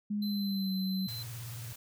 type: tone with pitch glide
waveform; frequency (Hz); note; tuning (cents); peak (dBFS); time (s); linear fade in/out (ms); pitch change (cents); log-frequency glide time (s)
sine; 207.4 to 190.19; G#3 to F#3; -2 to +48; -30; 0.1-1.07; 10; -150; 0.26-0.73
type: tone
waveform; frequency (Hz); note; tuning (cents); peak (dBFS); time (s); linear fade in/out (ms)
square; 4063; B7; +48; -40; 0.22-1.23; 5
type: tone with vibrato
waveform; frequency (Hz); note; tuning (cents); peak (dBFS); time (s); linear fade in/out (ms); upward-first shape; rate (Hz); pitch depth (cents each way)
sine; 116.54; A#2; 0; -40; 1.07-1.73; 5; square; 18; 110
type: noise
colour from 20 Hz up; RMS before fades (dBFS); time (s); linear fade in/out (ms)
white; -48; 1.08-1.76; 5
effects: none